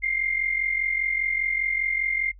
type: tone pair together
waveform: sine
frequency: 2100 / 2145 Hz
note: C7 / C7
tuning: +6 / +42 cents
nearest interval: unison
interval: 36 cents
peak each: -24 / -28 dBFS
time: 0.02-2.32 s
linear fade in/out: 20 ms
effects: noise-tail reverb RT60 0.1 s tail -23 dB re dry + added 46 Hz sine -45 dBFS peak until 2.39 s